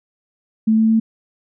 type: tone with pitch steps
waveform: sine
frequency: 220 / 221.5 / 223.1 Hz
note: A3 / A3 / A3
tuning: 0 / +12 / +24 cents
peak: -11 dBFS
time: 0.67-1 s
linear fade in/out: 10 ms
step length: 110 ms
effects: none